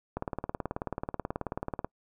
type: click train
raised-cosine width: 1 ms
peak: -18 dBFS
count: 32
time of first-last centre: 0.17-1.846 s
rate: 18.5 Hz
effects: noise-tail reverb RT60 0.1 s tail -26 dB re dry